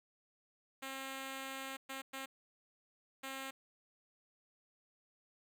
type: tone bursts at uneven times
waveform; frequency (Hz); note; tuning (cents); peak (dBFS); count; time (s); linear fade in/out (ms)
5% pulse; 268; C4; +42; -31; 4; 0.82-1.77 / 1.89-2.02 / 2.13-2.26 / 3.23-3.51; 10
effects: none